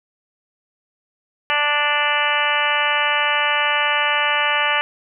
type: harmonic tone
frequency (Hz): 293.7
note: D4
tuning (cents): 0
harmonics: 2 / 3 / 4 / 5 / 6 / 7 / 8 / 9 / 10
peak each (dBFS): -28 / -24 / -24 / -26 / -23 / -26 / -25 / -26 / -24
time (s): 1.5-4.81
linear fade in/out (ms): 0
effects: none